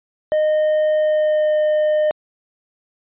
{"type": "tone with pitch glide", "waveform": "triangle", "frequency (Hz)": [615, 610], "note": ["D#5", "D#5"], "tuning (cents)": [-20, -34], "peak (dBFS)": -12, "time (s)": [0.32, 2.11], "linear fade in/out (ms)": 0, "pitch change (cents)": -14, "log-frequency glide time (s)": [0.97, 1.58], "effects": ["resampled to 8000 Hz"]}